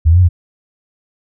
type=linear two-way sweep; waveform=sine; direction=up then down; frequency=76.1 to 92.5 to 83 Hz; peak=-5 dBFS; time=0.05-0.29 s; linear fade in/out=20 ms; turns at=0.21 s; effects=none